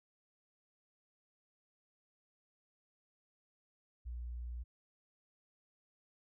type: tone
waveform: sine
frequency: 59.9 Hz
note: A#1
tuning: 48 cents sharp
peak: -40 dBFS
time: 4.05-4.64 s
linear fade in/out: 20 ms
effects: none